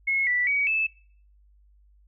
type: tone with pitch steps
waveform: sine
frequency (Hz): 2174 / 1967 / 2262 / 2622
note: C#7 / B6 / C#7 / E7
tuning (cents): -34 / -7 / +34 / -10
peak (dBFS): -21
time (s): 0.07-0.87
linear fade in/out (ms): 10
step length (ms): 200
effects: noise-tail reverb RT60 0.5 s tail -21 dB re dry + added 50 Hz sine -55 dBFS peak until 2.07 s